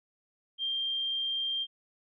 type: tone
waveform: sine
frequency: 3182 Hz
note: G7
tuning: 25 cents sharp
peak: -29 dBFS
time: 0.58-1.67 s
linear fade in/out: 50 ms
effects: none